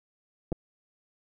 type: clicks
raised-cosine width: 2 ms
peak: -18 dBFS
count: 2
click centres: 0.52 / 0.526 s
effects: none